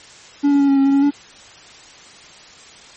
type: tone with pitch steps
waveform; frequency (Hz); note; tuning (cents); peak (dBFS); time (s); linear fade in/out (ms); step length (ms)
triangle; 285.5 / 282.7 / 279.8 / 275.6 / 272.8 / 276.2 / 277.9 / 286.5; D4 / C#4 / C#4 / C#4 / C#4 / C#4 / C#4 / D4; -49 / +34 / +16 / -10 / -28 / -6 / +4 / -43; -9; 0.43-1.11; 20; 85
effects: white hiss -42 dBFS RMS until 2.96 s + MP3 32 kbps